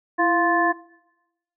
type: harmonic tone with a mistuned harmonic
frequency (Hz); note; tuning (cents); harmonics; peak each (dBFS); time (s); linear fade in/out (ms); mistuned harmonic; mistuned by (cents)
349.2; F4; 0; 1 / 2 / 3 / 5; -22 / -22 / -22 / -22; 0.18-0.73; 20; 1; -76
effects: noise-tail reverb RT60 0.9 s tail -20 dB re dry